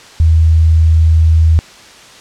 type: tone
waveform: sine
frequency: 80.5 Hz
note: E2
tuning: 41 cents flat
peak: -5 dBFS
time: 0.2-1.59 s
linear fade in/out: 0 ms
effects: white hiss -37 dBFS RMS until 2.2 s + low-pass 6000 Hz 12 dB/octave